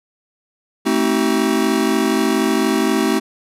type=chord; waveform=square; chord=A diminished seventh; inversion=none; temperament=just; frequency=220 / 264 / 316.8 / 380.2 Hz; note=A3 / C4 / Eb4 / Gb4; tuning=0 / +16 / +31 / +47 cents; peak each=-21 dBFS; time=0.85-3.2 s; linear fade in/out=20 ms; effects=resampled to 32000 Hz